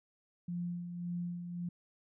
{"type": "tone with tremolo", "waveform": "sine", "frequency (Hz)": 174.61, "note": "F3", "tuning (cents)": 0, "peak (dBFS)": -34, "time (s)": [0.48, 1.69], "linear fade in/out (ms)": 5, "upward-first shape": "sine", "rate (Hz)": 1.8, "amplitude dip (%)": 50, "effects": []}